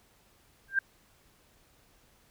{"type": "tone with exponential growth", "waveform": "sine", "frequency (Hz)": 1586, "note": "G6", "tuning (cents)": 20, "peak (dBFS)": -19, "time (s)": [0.68, 0.79], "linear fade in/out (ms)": 5, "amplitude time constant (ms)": 22, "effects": ["pink hiss -64 dBFS RMS until 2.3 s"]}